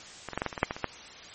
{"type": "clicks", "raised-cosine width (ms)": 0.5, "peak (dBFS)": [-20, -20, -13, -12, -13, -23, -18, -6, -15, -23, -11], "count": 11, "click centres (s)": [0.287, 0.333, 0.376, 0.419, 0.463, 0.528, 0.578, 0.631, 0.709, 0.765, 0.843], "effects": ["white hiss -46 dBFS RMS until 1.34 s", "MP3 32 kbps"]}